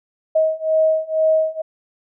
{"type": "beating tone pair", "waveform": "sine", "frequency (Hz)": [632, 634.1], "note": ["D#5", "D#5"], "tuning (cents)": [27, 33], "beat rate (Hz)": 2.1, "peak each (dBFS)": [-18, -17], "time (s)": [0.35, 1.62], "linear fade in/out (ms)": 10, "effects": []}